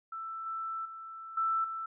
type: tone with level steps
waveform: sine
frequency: 1327 Hz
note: E6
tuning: 11 cents sharp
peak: -37 / -34 / -42 / -27 / -35 dBFS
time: 0.12-1.86 s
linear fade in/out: 5 ms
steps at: 0.46 / 0.85 / 1.37 / 1.64 s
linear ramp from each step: 5 ms
effects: none